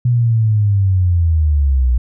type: linear sweep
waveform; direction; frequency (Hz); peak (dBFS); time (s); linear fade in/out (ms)
sine; down; 123.47 to 59.1; -10; 0.05-1.98; 5
effects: none